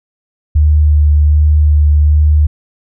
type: tone with vibrato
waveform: sine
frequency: 75 Hz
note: D2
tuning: 37 cents sharp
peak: -5 dBFS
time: 0.55-2.47 s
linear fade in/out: 10 ms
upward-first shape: sine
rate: 1.3 Hz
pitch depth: 16 cents each way
effects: none